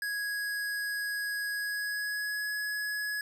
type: tone with pitch glide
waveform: square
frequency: 1661.2 to 1684.4 Hz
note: G#6 to G#6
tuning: 0 to +24 cents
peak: -32 dBFS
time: 0.02-3.21 s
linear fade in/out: 2 ms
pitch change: +24 cents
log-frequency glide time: 1.53-2.51 s
effects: none